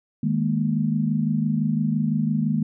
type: chord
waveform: sine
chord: D# suspended fourth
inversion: none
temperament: just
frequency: 155.56 / 207.4 / 233.3 Hz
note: D#3 / G#3 / A#3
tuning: 0 / -2 / +2 cents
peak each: -24 dBFS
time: 0.23-2.63 s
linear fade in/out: 5 ms
effects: none